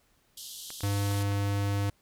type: band-pass noise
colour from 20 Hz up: pink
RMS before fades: -43 dBFS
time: 0.37-1.23 s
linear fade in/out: 5 ms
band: 3000 to 14000 Hz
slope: 96 dB/octave
type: clicks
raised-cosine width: 0.3 ms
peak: -26 dBFS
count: 6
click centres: 0.704 / 0.807 / 1.113 / 1.144 / 1.209 / 1.32 s
type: tone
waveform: square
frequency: 100.6 Hz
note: G2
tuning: 45 cents sharp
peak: -27 dBFS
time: 0.83-1.9 s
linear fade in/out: 5 ms
effects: pink hiss -68 dBFS RMS until 2.01 s